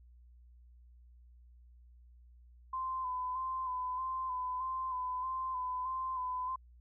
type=tone with vibrato; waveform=sine; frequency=1024 Hz; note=C6; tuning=38 cents flat; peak=-34 dBFS; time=2.73-6.56 s; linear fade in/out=5 ms; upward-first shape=square; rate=1.6 Hz; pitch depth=28 cents each way; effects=added 60 Hz sine -56 dBFS peak until 6.8 s